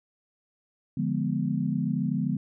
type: chord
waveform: sine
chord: D diminished seventh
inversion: none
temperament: equal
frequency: 146.83 / 174.61 / 207.7 / 246.9 Hz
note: D3 / F3 / Ab3 / Cb4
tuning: 0 / 0 / 0 / 0 cents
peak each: -30 dBFS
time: 0.97-2.37 s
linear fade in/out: 5 ms
effects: none